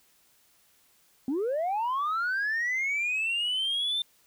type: linear sweep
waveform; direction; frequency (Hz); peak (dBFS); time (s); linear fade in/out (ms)
sine; up; 246.9 to 3600; -24; 1.28-4.02; 2
effects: tanh soft clip ceiling -24 dBFS + white hiss -64 dBFS RMS until 4.26 s